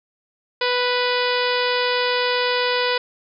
harmonic tone, 493.8 Hz, B4, in tune, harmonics 1 / 2 / 3 / 4 / 5 / 6 / 7 / 8 / 9 / 10, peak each -22 / -25 / -27 / -28 / -29 / -30 / -30 / -31 / -32 / -32 dBFS, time 0.61-2.98 s, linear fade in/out 5 ms, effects none

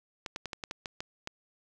clicks, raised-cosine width 0.2 ms, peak -19 dBFS, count 9, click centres 0.262 / 0.361 / 0.457 / 0.532 / 0.638 / 0.711 / 0.858 / 1.005 / 1.274 s, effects none

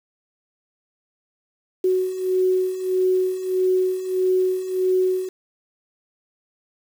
sine beating tone pair, 370 / 371.6 Hz, F#4 / F#4, 0 / +7 cents, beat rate 1.6 Hz, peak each -24 / -19 dBFS, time 1.84-5.29 s, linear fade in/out 5 ms, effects 7-bit

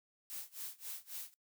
blue noise with tremolo, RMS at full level -43 dBFS, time 0.3-1.34 s, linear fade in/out 0 ms, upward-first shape sine, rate 3.7 Hz, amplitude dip 95%, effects noise-tail reverb RT60 0.1 s tail -22 dB re dry

